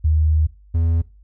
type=tone pair in turn; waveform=sine / triangle; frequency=77.78 / 82.88 Hz; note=D#2 / E2; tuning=0 / +10 cents; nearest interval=minor second; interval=110 cents; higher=second; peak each=-13 dBFS; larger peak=neither; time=0.04-0.47 / 0.74-1.02 s; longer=first; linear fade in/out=10 ms; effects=noise-tail reverb RT60 0.3 s tail -21 dB re dry + added 50 Hz sine -45 dBFS peak until 1.23 s